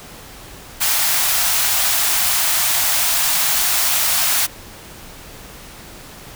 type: high-pass noise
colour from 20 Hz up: white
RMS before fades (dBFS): -17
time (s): 0.8-4.47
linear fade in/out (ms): 20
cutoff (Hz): 620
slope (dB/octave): 96
effects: pink hiss -38 dBFS RMS until 6.35 s